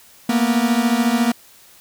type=beating tone pair; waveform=45% pulse; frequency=228.9 / 242.9 Hz; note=A#3 / B3; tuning=-31 / -29 cents; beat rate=14 Hz; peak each=-18 dBFS; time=0.29-1.32 s; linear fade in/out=5 ms; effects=white hiss -48 dBFS RMS until 1.8 s